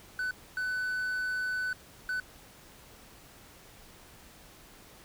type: tone bursts at uneven times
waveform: triangle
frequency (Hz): 1500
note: F#6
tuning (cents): +23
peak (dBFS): -28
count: 3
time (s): 0.19-0.31 / 0.57-1.73 / 2.09-2.2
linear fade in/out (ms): 2
effects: pink hiss -54 dBFS RMS until 5.04 s